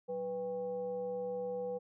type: tone with frequency modulation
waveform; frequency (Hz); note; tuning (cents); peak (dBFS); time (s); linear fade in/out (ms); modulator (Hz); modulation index
sine; 493.9; B4; 0; -35; 0.08-1.79; 20; 305; 0.48
effects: none